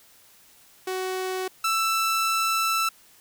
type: tone pair in turn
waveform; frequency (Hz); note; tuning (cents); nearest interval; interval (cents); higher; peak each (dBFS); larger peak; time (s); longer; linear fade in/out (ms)
sawtooth; 373.5 / 1326.4; F#4 / E6; +16 / +10; octave + minor seventh; 2194; second; -23 / -18; second; 0.87-1.48 / 1.64-2.89; second; 5
effects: white hiss -55 dBFS RMS until 3.2 s